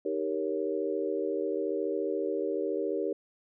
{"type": "chord", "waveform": "sine", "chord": "Eb dominant seventh", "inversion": "none", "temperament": "equal", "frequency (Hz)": [311.1, 392, 466.2, 554.4], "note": ["Eb4", "G4", "Bb4", "Db5"], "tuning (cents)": [0, 0, 0, 0], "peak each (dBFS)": [-35, -32, -33, -36], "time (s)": [0.05, 3.13], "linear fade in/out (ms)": 5, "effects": []}